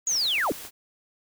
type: noise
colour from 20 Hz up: white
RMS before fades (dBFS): -40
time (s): 0.06-0.71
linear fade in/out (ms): 50
type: linear sweep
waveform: sine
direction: down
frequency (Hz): 6820 to 191.5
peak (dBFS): -22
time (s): 0.07-0.52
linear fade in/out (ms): 2
type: clicks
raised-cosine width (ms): 0.5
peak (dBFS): -27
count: 5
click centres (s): 0.154 / 0.256 / 0.383 / 0.521 / 0.651
effects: none